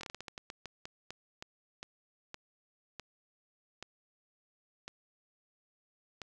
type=slowing click train; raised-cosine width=0.2 ms; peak=-25 dBFS; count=19; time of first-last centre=0.01-6.217 s; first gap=23 ms; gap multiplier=1.27; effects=none